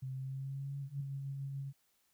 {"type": "tone with pitch glide", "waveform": "sine", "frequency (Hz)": [131.3, 140.72], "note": ["C3", "C#3"], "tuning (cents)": [6, 26], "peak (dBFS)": -38, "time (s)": [0.02, 1.01], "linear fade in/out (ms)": 10, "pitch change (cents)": 120, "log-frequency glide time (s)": [0.13, 0.82]}
{"type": "tone with tremolo", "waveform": "sine", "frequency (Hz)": 137.7, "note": "C#3", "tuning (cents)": -11, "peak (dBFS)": -37, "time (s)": [0.82, 1.73], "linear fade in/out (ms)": 50, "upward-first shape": "sine", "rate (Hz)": 6.9, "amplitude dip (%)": 25}
{"effects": ["white hiss -75 dBFS RMS until 2.13 s"]}